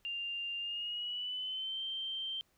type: tone with pitch glide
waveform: sine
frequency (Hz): 2794 to 3136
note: F7 to G7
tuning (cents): 0 to 0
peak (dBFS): -36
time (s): 0.05-2.41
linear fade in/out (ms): 0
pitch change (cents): +200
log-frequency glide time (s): 0.59-1.82
effects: pink hiss -73 dBFS RMS until 2.57 s